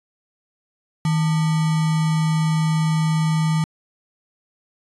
sine tone with sample-and-hold, 158.7 Hz, D#3, 35 cents sharp, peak -16 dBFS, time 1.05-3.64 s, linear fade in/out 2 ms, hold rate 1050 Hz, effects resampled to 24000 Hz

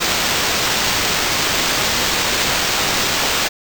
white noise with sample-and-hold, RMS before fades -18 dBFS, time 0-3.49 s, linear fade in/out 20 ms, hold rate 11025 Hz, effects none

